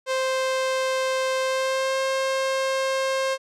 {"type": "tone with pitch glide", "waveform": "sawtooth", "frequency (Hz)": [523.3, 532.1], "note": ["C5", "C5"], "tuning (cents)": [0, 29], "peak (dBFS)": -18, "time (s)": [0.06, 3.38], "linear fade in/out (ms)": 50, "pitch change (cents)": 29, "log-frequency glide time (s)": [1.41, 2], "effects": ["low-pass 8000 Hz 12 dB/octave"]}